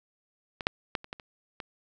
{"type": "clicks", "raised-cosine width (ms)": 0.3, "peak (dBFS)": [-19, -7, -12, -28, -20, -29, -21], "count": 7, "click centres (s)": [0.608, 0.669, 0.952, 1.044, 1.129, 1.198, 1.602], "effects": []}